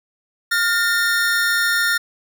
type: tone cluster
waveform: square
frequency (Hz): 1411 / 1818 / 3667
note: F6 / A#6 / A#7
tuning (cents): +17 / -44 / -29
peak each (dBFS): -20 / -20 / -27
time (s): 0.51-1.98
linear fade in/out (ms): 10
effects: none